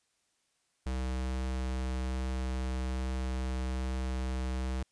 square tone, 64.2 Hz, C2, 32 cents flat, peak -32 dBFS, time 0.86-4.83 s, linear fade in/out 5 ms, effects white hiss -75 dBFS RMS until 4.91 s + resampled to 22050 Hz

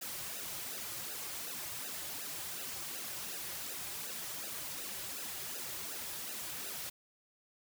white noise with flanger, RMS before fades -42 dBFS, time 0.01-6.9 s, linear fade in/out 10 ms, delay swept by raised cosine 0.89 to 4.49 ms, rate 2.7 Hz, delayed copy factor -0.9, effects none

